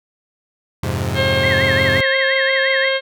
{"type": "chord", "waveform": "sawtooth", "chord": "F minor", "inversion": "none", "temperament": "equal with one note detuned", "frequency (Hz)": [87.31, 103.35, 130.81], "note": ["F2", "Ab2", "C3"], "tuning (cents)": [0, -8, 0], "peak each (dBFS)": -19, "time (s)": [0.83, 2.01], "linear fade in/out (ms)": 5}
{"type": "harmonic tone", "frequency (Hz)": 535, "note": "C5", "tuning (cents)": 38, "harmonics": [1, 2, 3, 4, 5, 6, 7, 8], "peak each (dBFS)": [-18, -29, -23, -23, -32, -24, -33, -31], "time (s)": [1.14, 3.01], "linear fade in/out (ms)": 50}
{"type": "tone with vibrato", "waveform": "sine", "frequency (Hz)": 1900, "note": "A#6", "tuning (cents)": 33, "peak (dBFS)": -18, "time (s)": [1.43, 2.89], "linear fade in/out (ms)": 10, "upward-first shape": "sine", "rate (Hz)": 5.7, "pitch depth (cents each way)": 190}
{"effects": []}